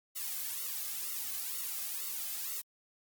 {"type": "noise with flanger", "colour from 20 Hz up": "blue", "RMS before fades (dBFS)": -38, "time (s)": [0.15, 2.62], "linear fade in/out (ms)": 20, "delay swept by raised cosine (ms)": [1.2, 2.16], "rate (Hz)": 2.1, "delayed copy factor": -0.9, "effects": ["Opus 48 kbps"]}